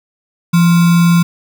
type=tone with sample-and-hold; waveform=sine; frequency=171.2 Hz; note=F3; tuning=34 cents flat; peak=-6 dBFS; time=0.53-1.23 s; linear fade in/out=10 ms; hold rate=1225 Hz; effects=none